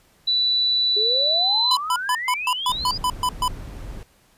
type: tone with pitch glide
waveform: sine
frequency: 3964 to 4031 Hz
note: B7 to B7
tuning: +6 to +35 cents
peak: -17 dBFS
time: 0.27-1.76 s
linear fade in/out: 10 ms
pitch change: +29 cents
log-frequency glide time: 1.33-1.56 s
type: exponential sweep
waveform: sine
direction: up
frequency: 404.8 to 5030 Hz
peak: -25 dBFS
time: 0.96-2.98 s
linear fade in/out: 10 ms
type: tone bursts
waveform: square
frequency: 1000 Hz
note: B5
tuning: 21 cents sharp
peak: -19 dBFS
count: 10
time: 1.71-3.48 s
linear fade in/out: 2 ms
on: 60 ms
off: 130 ms
type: noise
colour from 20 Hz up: brown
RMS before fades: -34 dBFS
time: 2.69-4.03 s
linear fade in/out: 0 ms
effects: pink hiss -58 dBFS RMS until 4.37 s + resampled to 32000 Hz